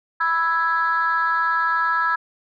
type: chord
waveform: sine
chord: E major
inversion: second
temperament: equal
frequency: 987.8 / 1318.5 / 1661.2 Hz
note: B5 / E6 / G#6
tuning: 0 / 0 / 0 cents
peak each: -23 / -20 / -21 dBFS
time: 0.2-2.16 s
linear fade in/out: 10 ms
effects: tanh soft clip ceiling -11 dBFS